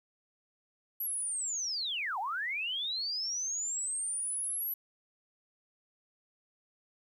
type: linear two-way sweep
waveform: sine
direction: down then up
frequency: 11870 to 725 to 11870 Hz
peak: -32 dBFS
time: 1-4.74 s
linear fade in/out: 5 ms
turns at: 2.19 s
effects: 11-bit